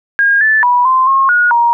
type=tone with pitch steps; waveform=sine; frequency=1624 / 1750 / 978 / 1039 / 1079 / 1447 / 943 Hz; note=G#6 / A6 / B5 / C6 / C#6 / F#6 / A#5; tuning=-39 / -10 / -17 / -12 / -47 / -39 / +20 cents; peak=-7 dBFS; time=0.19-1.73 s; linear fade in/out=0 ms; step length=220 ms; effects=none